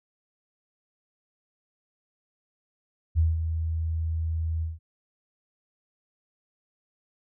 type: tone with ADSR envelope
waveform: sine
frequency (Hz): 81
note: E2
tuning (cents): -30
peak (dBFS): -17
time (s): 3.15-4.79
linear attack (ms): 36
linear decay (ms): 180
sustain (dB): -8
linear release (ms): 170
effects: none